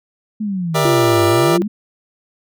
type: exponential two-way sweep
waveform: sine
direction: down then up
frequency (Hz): 219.7 to 98 to 219.7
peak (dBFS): -18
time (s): 0.4-1.68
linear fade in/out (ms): 10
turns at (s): 1.26
type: chord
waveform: 25% pulse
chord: E half-diminished seventh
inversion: first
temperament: just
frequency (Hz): 395.6 / 474.7 / 593.3 / 659.3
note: G4 / Bb4 / D5 / E5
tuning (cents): +16 / +31 / +18 / 0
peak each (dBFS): -17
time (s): 0.74-1.58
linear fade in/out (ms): 20
type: tone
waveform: sine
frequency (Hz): 345.7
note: F4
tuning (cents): -18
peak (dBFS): -14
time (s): 0.85-1.62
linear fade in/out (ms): 0
effects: none